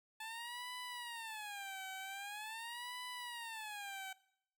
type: tone with vibrato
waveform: 15% pulse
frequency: 871 Hz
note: A5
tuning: 18 cents flat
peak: -38 dBFS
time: 0.2-4.13 s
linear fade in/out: 5 ms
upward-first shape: sine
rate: 0.44 Hz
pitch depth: 230 cents each way
effects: noise-tail reverb RT60 0.7 s tail -20 dB re dry

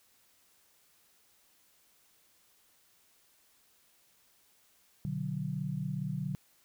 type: chord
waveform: sine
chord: B minor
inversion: none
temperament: just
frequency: 123.47 / 148.16 / 185.21 Hz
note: B2 / D3 / F#3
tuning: 0 / +16 / +2 cents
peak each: -40 / -35 / -37 dBFS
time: 5.05-6.35 s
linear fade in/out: 0 ms
effects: white hiss -67 dBFS RMS until 6.64 s

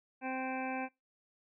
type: harmonic tone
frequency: 260.5 Hz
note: C4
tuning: 7 cents flat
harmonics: 1 / 2 / 3 / 4 / 6 / 7 / 8 / 9 / 10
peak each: -39 / -44 / -39 / -48 / -45 / -54 / -55 / -46 / -48 dBFS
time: 0.21-0.89 s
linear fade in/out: 50 ms
effects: noise-tail reverb RT60 0.2 s tail -21 dB re dry

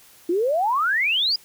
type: exponential sweep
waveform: sine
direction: up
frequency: 328.1 to 5010 Hz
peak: -18 dBFS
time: 0.29-1.36 s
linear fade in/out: 5 ms
effects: white hiss -51 dBFS RMS until 1.44 s

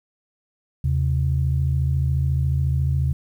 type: tone pair together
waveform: sine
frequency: 79.6 / 133.72 Hz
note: D#2 / C3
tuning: +40 / +38 cents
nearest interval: major sixth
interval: 898 cents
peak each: -20 dBFS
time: 0.84-3.13 s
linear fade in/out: 5 ms
effects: tanh soft clip ceiling -10 dBFS + 9-bit

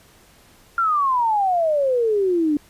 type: exponential sweep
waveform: sine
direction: down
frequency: 1396.9 to 287.9 Hz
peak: -16 dBFS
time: 0.78-2.57 s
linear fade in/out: 2 ms
effects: pink hiss -52 dBFS RMS until 2.69 s + resampled to 32000 Hz

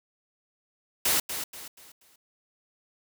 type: noise with echo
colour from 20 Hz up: white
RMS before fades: -24 dBFS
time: 1.05-1.2 s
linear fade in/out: 5 ms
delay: 240 ms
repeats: 4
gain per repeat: -9 dB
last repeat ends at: 2.16 s
effects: none

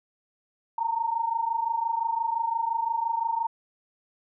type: tone pair together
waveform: sine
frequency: 899.2 / 925 Hz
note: A5 / A#5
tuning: +37 / -14 cents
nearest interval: unison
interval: 49 cents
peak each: -29 / -26 dBFS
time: 0.78-3.47 s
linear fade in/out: 5 ms
effects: none

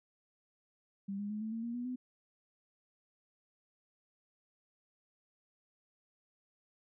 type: tone with pitch steps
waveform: sine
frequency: 197.6 / 204.6 / 211.8 / 219.3 / 227 / 235 / 243.3 / 251.9 Hz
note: G3 / G#3 / G#3 / A3 / A#3 / A#3 / B3 / B3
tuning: +14 / -26 / +34 / -6 / -46 / +14 / -26 / +34 cents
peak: -36 dBFS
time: 1.08-1.96 s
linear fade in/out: 10 ms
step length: 110 ms
effects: none

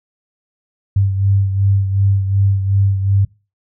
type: beating tone pair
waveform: sine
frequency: 98 / 100.7 Hz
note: G2 / G2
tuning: 0 / +47 cents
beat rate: 2.7 Hz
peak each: -12 / -20 dBFS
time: 0.96-3.25 s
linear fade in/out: 5 ms
effects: noise-tail reverb RT60 0.3 s tail -23 dB re dry

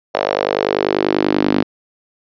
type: tone with high-pass filter sweep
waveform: sawtooth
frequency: 50.2 Hz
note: G1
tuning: 42 cents sharp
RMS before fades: -17 dBFS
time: 0.14-1.63 s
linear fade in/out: 5 ms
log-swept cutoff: 590 to 260 Hz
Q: 3.1
effects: resampled to 11025 Hz

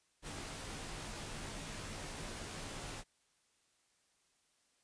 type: noise with comb filter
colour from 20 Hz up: pink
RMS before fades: -45 dBFS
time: 0.22-3.04 s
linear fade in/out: 50 ms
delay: 16 ms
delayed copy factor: -0.55
effects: white hiss -75 dBFS RMS until 4.83 s + resampled to 22050 Hz

